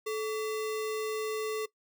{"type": "tone with sample-and-hold", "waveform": "sine", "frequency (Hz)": 433.7, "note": "A4", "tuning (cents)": -25, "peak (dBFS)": -30, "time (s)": [0.06, 1.66], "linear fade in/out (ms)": 10, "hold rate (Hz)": 1575, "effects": ["noise-tail reverb RT60 0.1 s tail -19 dB re dry"]}